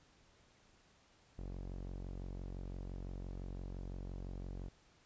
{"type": "tone with low-pass filter", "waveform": "sawtooth", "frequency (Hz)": 45.87, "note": "F#1", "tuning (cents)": -14, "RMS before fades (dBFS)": -45, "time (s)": [1.38, 4.69], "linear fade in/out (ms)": 10, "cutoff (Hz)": 560, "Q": 0.77, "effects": ["pink hiss -68 dBFS RMS until 5.05 s", "resampled to 16000 Hz"]}